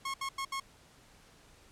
sawtooth tone bursts at uneven times, 1087 Hz, C#6, 34 cents flat, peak -30 dBFS, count 4, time 0.05-0.14 / 0.21-0.29 / 0.38-0.45 / 0.52-0.6 s, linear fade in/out 5 ms, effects pink hiss -60 dBFS RMS until 1.71 s + low-pass 10000 Hz 12 dB/octave

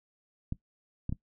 clicks, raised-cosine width 5 ms, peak -20 dBFS, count 3, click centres 0.524 / 1.094 / 1.125 s, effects noise-tail reverb RT60 0.1 s tail -18 dB re dry

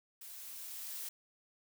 blue noise with level ramp, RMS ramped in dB -50 to -42 dBFS, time 0.21-1.09 s, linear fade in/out 5 ms, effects none

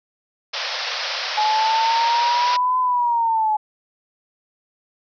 white band-pass noise, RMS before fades -26 dBFS, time 0.53-2.57 s, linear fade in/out 10 ms, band 490 to 5500 Hz, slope 96 dB/octave
sine linear two-way sweep, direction up then down, 847 to 1016 to 847 Hz, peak -16 dBFS, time 1.37-3.57 s, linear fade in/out 10 ms, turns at 2.79 s
effects none

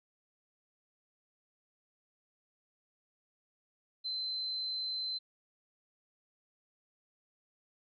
sine tone, 4075 Hz, C8, 47 cents flat, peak -34 dBFS, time 4.04-5.19 s, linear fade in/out 20 ms, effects none

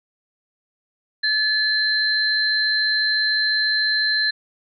sine tone pair together, 1725 / 4103 Hz, A6 / C8, -35 / -35 cents, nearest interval octave + minor third, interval 1500 cents, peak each -20 dBFS, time 1.23-4.31 s, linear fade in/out 10 ms, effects none

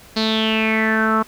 sawtooth tone with low-pass filter sweep, 220 Hz, A3, in tune, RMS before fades -18 dBFS, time 0.16-1.23 s, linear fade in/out 10 ms, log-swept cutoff 4400 to 1200 Hz, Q 8.2, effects pink hiss -45 dBFS RMS until 1.27 s

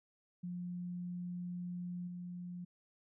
sine tone with level steps, 177.3 Hz, F3, 26 cents sharp, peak -39 / -42 dBFS, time 0.43-2.65 s, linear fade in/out 10 ms, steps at 2.07 s, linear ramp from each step 10 ms, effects none

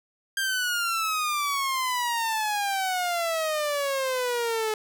sawtooth exponential sweep, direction down, 1600 to 428.1 Hz, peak -21 dBFS, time 0.37-4.74 s, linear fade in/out 2 ms, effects none

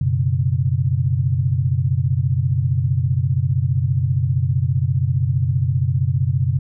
sine chord, F# suspended fourth, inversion none, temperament equal, 92.5 / 123.47 / 138.59 Hz, F#2 / B2 / C#3, 0 / 0 / 0 cents, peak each -21 / -19 / -20 dBFS, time 0.01-6.59 s, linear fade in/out 5 ms, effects none

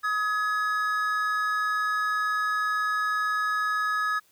triangle tone pair together, 1264 / 1686 Hz, D#6 / G#6, +27 / +26 cents, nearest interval perfect fourth, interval 499 cents, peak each -24 / -26 dBFS, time 0.03-4.2 s, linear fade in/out 20 ms, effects white hiss -63 dBFS RMS until 4.31 s

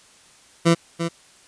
20% pulse tone with echo, 167.8 Hz, E3, 31 cents sharp, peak -8 dBFS, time 0.65-0.75 s, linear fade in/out 20 ms, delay 340 ms, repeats 1, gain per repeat -9 dB, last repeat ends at 1.09 s, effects white hiss -52 dBFS RMS until 1.47 s + resampled to 22050 Hz

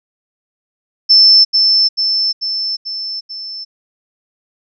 sine tone with echo, 5300 Hz, E8, 9 cents sharp, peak -4 dBFS, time 1.09-1.45 s, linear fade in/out 20 ms, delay 440 ms, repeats 5, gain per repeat -4 dB, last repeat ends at 3.65 s, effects none

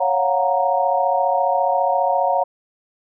sine chord, Gb major seventh, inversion second, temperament equal with one note detuned, 554.4 / 705.3 / 740 / 932.3 Hz, Db5 / F5 / Gb5 / Bb5, 0 / +17 / 0 / 0 cents, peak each -21 dBFS, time 0-2.44 s, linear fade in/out 10 ms, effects none

